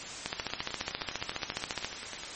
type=two click trains; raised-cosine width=0.2 ms; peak=-21 / -13 dBFS; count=19 / 24; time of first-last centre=0.4-2.235 / 0.26-1.846 s; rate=9.81 / 14.5 Hz; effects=white hiss -40 dBFS RMS until 2.35 s + MP3 32 kbps